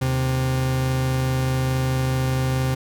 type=tone pair together; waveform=40% pulse; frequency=77.6 / 130.51 Hz; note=D#2 / C3; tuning=-4 / -4 cents; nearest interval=major sixth; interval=900 cents; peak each=-29 / -19 dBFS; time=0.01-2.75 s; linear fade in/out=10 ms; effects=none